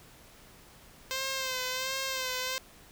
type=tone with vibrato; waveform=5% pulse; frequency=521 Hz; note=C5; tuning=7 cents flat; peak=-20 dBFS; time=1.11-2.58 s; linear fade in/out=0 ms; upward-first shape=sine; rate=1.4 Hz; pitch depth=44 cents each way; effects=pink hiss -55 dBFS RMS until 2.91 s